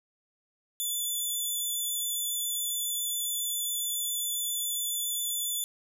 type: tone with vibrato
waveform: 5% pulse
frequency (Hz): 3481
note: A7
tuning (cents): -19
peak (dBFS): -22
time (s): 0.8-5.64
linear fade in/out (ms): 0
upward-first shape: sine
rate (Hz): 7.3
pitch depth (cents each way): 10
effects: none